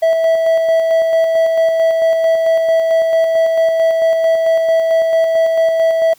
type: tone with tremolo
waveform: triangle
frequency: 654 Hz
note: E5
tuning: 14 cents flat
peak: -7 dBFS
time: 0.02-6.14 s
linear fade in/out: 10 ms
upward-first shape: square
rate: 4.5 Hz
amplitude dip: 30%
effects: white hiss -49 dBFS RMS until 6.18 s